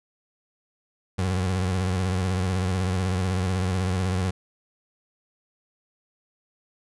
30% pulse tone with vibrato, 92.5 Hz, F#2, in tune, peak -20 dBFS, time 1.18-4.31 s, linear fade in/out 10 ms, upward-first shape sine, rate 16 Hz, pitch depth 71 cents each way, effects resampled to 24000 Hz

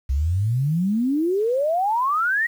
sine exponential sweep, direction up, 63.5 to 1932 Hz, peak -18 dBFS, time 0.09-2.47 s, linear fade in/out 10 ms, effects 8-bit

